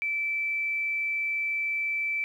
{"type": "tone", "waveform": "sine", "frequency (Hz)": 2323, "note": "D7", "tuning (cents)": -20, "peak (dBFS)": -26, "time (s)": [0.02, 2.24], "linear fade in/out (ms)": 0, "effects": ["10-bit"]}